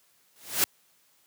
white noise with exponential growth, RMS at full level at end -20 dBFS, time 0.36-0.64 s, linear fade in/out 0 ms, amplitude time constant 59 ms, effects white hiss -65 dBFS RMS until 1.26 s + high-pass 100 Hz 12 dB/octave

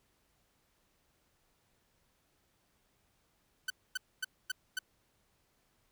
sawtooth tone bursts, 1512 Hz, F#6, 37 cents sharp, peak -29 dBFS, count 5, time 3.68-4.79 s, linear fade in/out 5 ms, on 22 ms, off 250 ms, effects pink hiss -74 dBFS RMS until 5.91 s

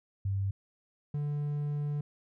sine / triangle tone pair in turn, 98 / 146.52 Hz, G2 / D3, 0 / -4 cents, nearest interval perfect fifth, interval 696 cents, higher second, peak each -28 dBFS, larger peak neither, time 0.25-0.51 / 1.14-2.01 s, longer second, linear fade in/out 5 ms, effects none

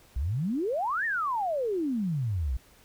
sine exponential two-way sweep, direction up then down, 57.6 to 1883 to 57.6 Hz, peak -26 dBFS, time 0.16-2.57 s, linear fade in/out 5 ms, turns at 1.05 s, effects pink hiss -58 dBFS RMS until 2.84 s

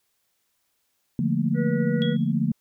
sine chord, Bb major seventh, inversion first, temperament equal with one note detuned, 146.83 / 174.61 / 218.6 / 233.1 Hz, D3 / F3 / A3 / Bb3, 0 / 0 / -11 / 0 cents, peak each -26 dBFS, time 1.19-2.52 s, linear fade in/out 2 ms
harmonic tone, 484.1 Hz, B4, 35 cents flat, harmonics 1 / 3 / 4, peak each -28 / -38 / -40 dBFS, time 1.54-2.17 s, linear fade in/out 50 ms
sine tone with exponential decay, 3322 Hz, G#7, in tune, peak -27 dBFS, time 2.02-2.32 s, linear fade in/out 0 ms, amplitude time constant 65 ms
effects white hiss -72 dBFS RMS until 2.6 s

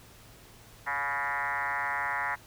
sine tone with frequency modulation, 1400 Hz, F6, 4 cents sharp, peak -28 dBFS, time 0.86-2.36 s, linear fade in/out 20 ms, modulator 138 Hz, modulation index 4.5, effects added 110 Hz sine -58 dBFS peak until 2.46 s + pink hiss -54 dBFS RMS until 2.46 s

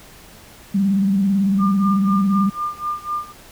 sine tone with vibrato, 196 Hz, G3, in tune, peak -14 dBFS, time 0.74-2.5 s, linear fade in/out 10 ms, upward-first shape square, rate 18 Hz, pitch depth 50 cents each way
sine tone with tremolo, 1200 Hz, D6, 37 cents sharp, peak -19 dBFS, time 1.58-3.33 s, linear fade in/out 50 ms, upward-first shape sine, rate 4 Hz, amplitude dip 90%
effects pink hiss -44 dBFS RMS until 3.51 s

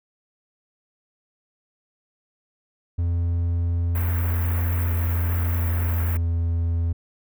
triangle tone with pitch glide, 85.5 to 84.03 Hz, F2 to E2, -36 to +34 cents, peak -18 dBFS, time 2.98-6.93 s, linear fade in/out 10 ms, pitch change -30 cents, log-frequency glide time 5.53-6.15 s
white band-stop noise, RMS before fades -33 dBFS, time 3.95-6.17 s, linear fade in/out 2 ms, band 2000 to 15000 Hz, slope 24 dB/octave
effects none

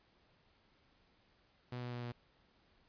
sawtooth tone with pitch steps, 123.47 / 122.4 / 121.35 / 120.3 Hz, B2 / B2 / B2 / B2, 0 / -15 / -30 / -45 cents, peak -37 dBFS, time 1.72-2.12 s, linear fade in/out 5 ms, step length 100 ms, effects pink hiss -71 dBFS RMS until 2.88 s + resampled to 11025 Hz

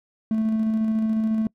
triangle tone with tremolo, 220 Hz, A3, in tune, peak -16 dBFS, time 0.31-1.47 s, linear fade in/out 2 ms, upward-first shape square, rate 14 Hz, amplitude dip 25%, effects noise-tail reverb RT60 0.1 s tail -26 dB re dry + tanh soft clip ceiling -13 dBFS

